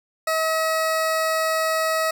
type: tone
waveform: 20% pulse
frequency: 640 Hz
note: D#5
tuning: 49 cents sharp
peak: -15 dBFS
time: 0.27-2.11 s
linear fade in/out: 5 ms
effects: none